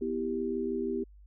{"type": "chord", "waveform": "sine", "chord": "E minor", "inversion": "second", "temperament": "equal with one note detuned", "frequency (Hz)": [246.9, 325.7, 392], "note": ["B3", "E4", "G4"], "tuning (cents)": [0, -21, 0], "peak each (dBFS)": [-34, -36, -32], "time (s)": [0.01, 1.04], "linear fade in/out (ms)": 10, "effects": ["added 50 Hz sine -51 dBFS peak until 1.26 s"]}